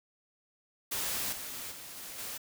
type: noise with level steps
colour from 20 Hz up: white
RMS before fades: -34 / -41 / -46 / -44 / -40 dBFS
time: 0.91-2.38 s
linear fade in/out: 10 ms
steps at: 1.32 / 1.71 / 1.96 / 2.18 s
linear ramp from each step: 10 ms
effects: none